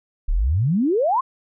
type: exponential sweep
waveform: sine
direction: up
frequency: 31.63 to 1107 Hz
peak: -16 dBFS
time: 0.28-1.21 s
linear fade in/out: 10 ms
effects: none